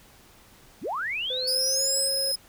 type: linear sweep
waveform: sine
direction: up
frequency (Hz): 120.9 to 8720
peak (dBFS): -27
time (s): 0.81-2.11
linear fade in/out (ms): 50
type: tone with pitch glide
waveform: triangle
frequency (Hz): 511 to 541.4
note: C5 to C#5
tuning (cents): -41 to -41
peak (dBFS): -30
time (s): 1.3-2.32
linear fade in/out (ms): 5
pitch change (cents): +100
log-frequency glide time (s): 1.47-1.87
type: tone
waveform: sawtooth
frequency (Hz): 5110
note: D#8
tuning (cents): +45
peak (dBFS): -22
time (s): 1.47-2.36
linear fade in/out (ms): 10
effects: pink hiss -54 dBFS RMS until 2.48 s